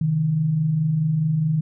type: tone pair together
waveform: sine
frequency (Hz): 132.35 / 157.1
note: C3 / D#3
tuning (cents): +20 / +17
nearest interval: minor third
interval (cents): 297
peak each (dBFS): -28 / -18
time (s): 0.01-1.61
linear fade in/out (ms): 5
effects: none